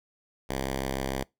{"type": "tone", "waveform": "5% pulse", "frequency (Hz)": 66.7, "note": "C2", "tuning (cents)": 34, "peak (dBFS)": -18, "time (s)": [0.49, 1.24], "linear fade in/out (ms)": 10, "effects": ["noise-tail reverb RT60 0.2 s tail -25 dB re dry"]}